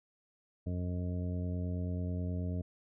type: harmonic tone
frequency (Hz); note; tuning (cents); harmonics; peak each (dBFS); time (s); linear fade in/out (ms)
89.3; F2; +39; 1 / 2 / 3 / 4 / 5 / 6 / 7; -34 / -39 / -43 / -54 / -49 / -57 / -49; 0.66-2.62; 10
effects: none